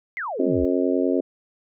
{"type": "exponential sweep", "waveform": "sine", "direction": "down", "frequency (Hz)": [2200, 55], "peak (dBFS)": -26, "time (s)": [0.17, 0.65], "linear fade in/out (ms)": 0}
{"type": "harmonic tone", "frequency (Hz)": 90.1, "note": "F#2", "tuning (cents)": -45, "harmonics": [3, 4, 5, 6, 7], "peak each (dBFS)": [-22, -24, -26, -28, -29], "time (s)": [0.39, 1.21], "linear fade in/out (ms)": 10}
{"effects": []}